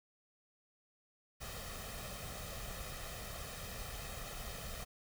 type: noise with comb filter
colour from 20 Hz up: pink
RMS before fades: -45 dBFS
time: 1.4-4.85 s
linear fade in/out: 20 ms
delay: 1.6 ms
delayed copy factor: +0.65
effects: none